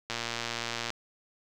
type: click train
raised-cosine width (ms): 0.2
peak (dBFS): -15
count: 95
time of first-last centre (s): 0.1-0.903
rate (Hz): 117
effects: none